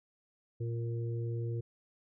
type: harmonic tone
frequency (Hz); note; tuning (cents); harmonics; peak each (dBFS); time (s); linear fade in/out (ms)
116.54; A#2; 0; 1 / 3 / 4; -33 / -43 / -45; 0.6-1.61; 10
effects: none